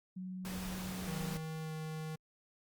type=tone with vibrato; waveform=sine; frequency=185 Hz; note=F#3; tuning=in tune; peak=-40 dBFS; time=0.16-1.37 s; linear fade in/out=10 ms; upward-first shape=sine; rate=20 Hz; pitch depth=20 cents each way
type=noise; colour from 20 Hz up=pink; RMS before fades=-45 dBFS; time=0.45-1.37 s; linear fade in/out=0 ms
type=tone with pitch glide; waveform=square; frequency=158.6 to 157.23 Hz; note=D#3 to D#3; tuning=+33 to +18 cents; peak=-40 dBFS; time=1.07-2.16 s; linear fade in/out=10 ms; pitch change=-15 cents; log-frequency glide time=1.6-1.72 s
effects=Opus 48 kbps